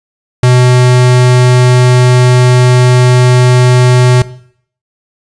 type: tone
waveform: square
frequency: 125.1 Hz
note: B2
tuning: 23 cents sharp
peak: -4 dBFS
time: 0.43-4.22 s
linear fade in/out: 2 ms
effects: noise-tail reverb RT60 0.6 s tail -17 dB re dry + resampled to 22050 Hz